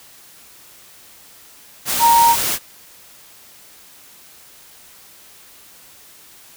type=tone in noise; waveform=sine; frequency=932.3 Hz; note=A#5; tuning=in tune; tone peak=-9 dBFS; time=1.99-2.36 s; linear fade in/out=50 ms; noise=white; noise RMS=-20 dBFS; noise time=1.85-2.59 s; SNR=+8 dB; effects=white hiss -45 dBFS RMS until 6.56 s